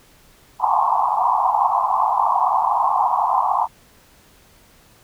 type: band-pass noise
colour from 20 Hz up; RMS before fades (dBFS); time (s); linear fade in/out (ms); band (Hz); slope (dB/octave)
white; -18; 0.59-3.68; 50; 720 to 1100; 96
effects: pink hiss -52 dBFS RMS until 5.03 s